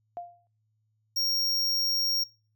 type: tone with exponential decay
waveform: sine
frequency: 698.5 Hz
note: F5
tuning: in tune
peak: -31 dBFS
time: 0.17-0.47 s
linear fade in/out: 0 ms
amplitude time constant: 64 ms
type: tone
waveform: square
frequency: 5570 Hz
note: F8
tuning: 5 cents flat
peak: -25 dBFS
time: 1.16-2.24 s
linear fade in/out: 10 ms
effects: noise-tail reverb RT60 0.4 s tail -25 dB re dry + added 108 Hz sine -70 dBFS peak until 2.55 s